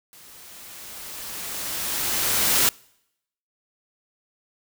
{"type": "noise with level ramp", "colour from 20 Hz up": "white", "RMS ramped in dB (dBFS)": [-48, -18], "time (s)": [0.13, 2.69], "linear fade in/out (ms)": 0, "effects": ["noise-tail reverb RT60 0.8 s tail -26 dB re dry"]}